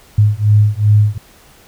sine beating tone pair, 103.83 / 106.43 Hz, G#2 / G#2, 0 / +43 cents, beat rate 2.6 Hz, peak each -11 dBFS, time 0.18-1.18 s, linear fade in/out 5 ms, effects pink hiss -45 dBFS RMS until 1.67 s

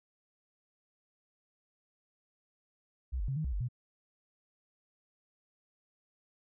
sine tone with pitch steps, 63.6 / 47.82 / 134.7 / 155.9 / 64.7 / 48.95 / 122.6 Hz, C2 / G1 / C#3 / D#3 / C2 / G1 / B2, -48 / -42 / -49 / +4 / -19 / -2 / -12 cents, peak -31 dBFS, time 3.12-3.687 s, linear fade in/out 20 ms, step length 81 ms, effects none

